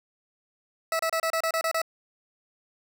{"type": "tone bursts", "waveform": "20% pulse", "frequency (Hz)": 652, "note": "E5", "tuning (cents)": -19, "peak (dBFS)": -19, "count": 9, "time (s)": [0.92, 1.817], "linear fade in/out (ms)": 2, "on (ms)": 73, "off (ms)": 30, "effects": []}